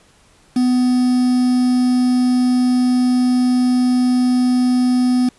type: tone with quantisation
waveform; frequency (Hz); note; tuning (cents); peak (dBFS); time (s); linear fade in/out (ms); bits
triangle; 250; B3; +21; -10; 0.56-5.29; 5; 5
effects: pink hiss -52 dBFS RMS until 5.38 s + resampled to 24000 Hz